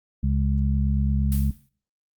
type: harmonic tone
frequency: 68.8 Hz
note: C#2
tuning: 12 cents flat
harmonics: 1 / 2 / 3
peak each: -22 / -25 / -27 dBFS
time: 0.23-1.51 s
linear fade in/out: 5 ms
type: noise with exponential decay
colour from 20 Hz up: blue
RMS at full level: -32 dBFS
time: 1.32-1.69 s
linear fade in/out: 1 ms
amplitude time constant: 79 ms
effects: noise-tail reverb RT60 0.4 s tail -17 dB re dry + Opus 48 kbps